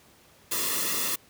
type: noise with comb filter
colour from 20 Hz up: white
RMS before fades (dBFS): -28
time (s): 0.51-1.16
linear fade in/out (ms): 10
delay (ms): 1.3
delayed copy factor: -0.8
effects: pink hiss -57 dBFS RMS until 1.29 s + high-pass 80 Hz 12 dB/octave